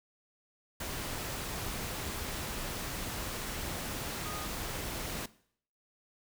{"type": "tone in noise", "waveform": "sine", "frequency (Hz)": 1236, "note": "D#6", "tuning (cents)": -12, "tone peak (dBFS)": -43, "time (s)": [4.25, 4.46], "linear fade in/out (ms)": 5, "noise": "pink", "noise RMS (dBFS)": -38, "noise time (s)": [0.8, 5.26], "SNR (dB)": -8, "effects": ["noise-tail reverb RT60 0.6 s tail -19 dB re dry"]}